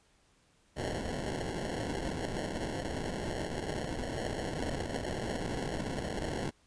violet noise with sample-and-hold, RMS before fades -36 dBFS, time 0.76-6.51 s, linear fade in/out 20 ms, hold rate 1225 Hz, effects pink hiss -68 dBFS RMS until 6.66 s + resampled to 22050 Hz

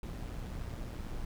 brown noise with amplitude modulation, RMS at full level -38 dBFS, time 0.03-1.25 s, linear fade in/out 2 ms, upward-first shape sine, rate 119 Hz, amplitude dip 45%, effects none

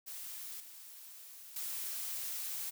blue noise with level steps, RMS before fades -45 / -52 / -40 dBFS, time 0.06-2.71 s, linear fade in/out 20 ms, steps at 0.6 / 1.56 s, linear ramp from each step 2 ms, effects none

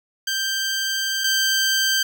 15% pulse tone pair in turn, 1572 / 1566.3 Hz, G6 / G6, +4 / -2 cents, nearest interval unison, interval 6 cents, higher first, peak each -15 / -11 dBFS, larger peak second, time 0.27-1.24 / 1.24-2.03 s, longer first, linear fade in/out 5 ms, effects none

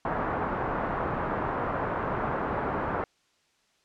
white low-pass noise, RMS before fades -30 dBFS, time 0.05-3.04 s, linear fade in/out 2 ms, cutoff 1300 Hz, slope 24 dB/octave, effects white hiss -68 dBFS RMS until 3.84 s + low-pass 6000 Hz 12 dB/octave

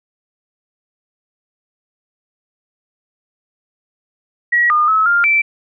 sine tone with pitch steps, 1915 / 1217 / 1293 / 1400 / 2332 Hz, A#6 / D#6 / E6 / F6 / D7, +46 / -39 / -34 / +4 / -13 cents, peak -10 dBFS, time 4.52-5.42 s, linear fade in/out 10 ms, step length 180 ms, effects none

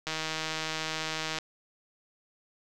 click train, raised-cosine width 0.2 ms, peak -15 dBFS, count 209, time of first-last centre 0.07-1.386 s, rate 158 Hz, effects none

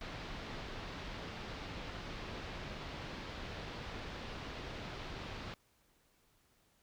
pink low-pass noise, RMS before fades -45 dBFS, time 0.01-5.54 s, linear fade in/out 0 ms, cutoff 4500 Hz, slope 24 dB/octave, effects pink hiss -72 dBFS RMS until 6.82 s

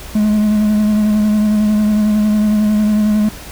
triangle tone with vibrato, 211.7 Hz, G#3, 33 cents sharp, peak -8 dBFS, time 0.15-3.29 s, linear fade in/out 5 ms, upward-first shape sine, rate 11 Hz, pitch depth 24 cents each way, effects added 58 Hz sine -33 dBFS peak until 3.51 s + pink hiss -33 dBFS RMS until 3.51 s

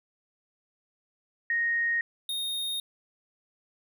sine / square tone pair in turn, 1864.7 / 3703 Hz, A#6 / A#7, 0 / -12 cents, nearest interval octave, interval 1188 cents, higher second, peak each -24 / -30 dBFS, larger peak first, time 1.5-2.01 / 2.29-2.8 s, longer neither, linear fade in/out 2 ms, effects none

